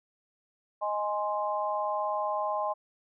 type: chord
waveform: sine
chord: Ab major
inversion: second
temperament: equal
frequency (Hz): 622.3 / 830.6 / 1046.5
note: Eb5 / Ab5 / C6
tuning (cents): 0 / 0 / 0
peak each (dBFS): -32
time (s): 0.81-2.74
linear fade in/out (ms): 20
effects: none